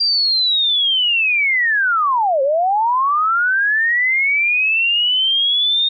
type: linear two-way sweep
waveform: sine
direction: down then up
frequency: 4772 to 523.3 to 3694 Hz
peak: -13 dBFS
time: 0-5.89 s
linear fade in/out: 10 ms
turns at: 2.42 s
effects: none